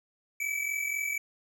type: tone pair together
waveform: square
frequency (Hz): 2268 / 2312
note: C#7 / D7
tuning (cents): +39 / -28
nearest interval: unison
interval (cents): 33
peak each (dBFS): -35 / -32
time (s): 0.4-1.18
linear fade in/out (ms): 5
effects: none